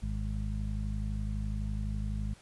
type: harmonic tone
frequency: 51.91 Hz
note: G#1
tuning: in tune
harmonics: 1 / 2 / 3 / 4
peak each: -33 / -37 / -43 / -40 dBFS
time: 0.02-2.34 s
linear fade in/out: 10 ms
effects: pink hiss -58 dBFS RMS until 2.41 s + resampled to 24000 Hz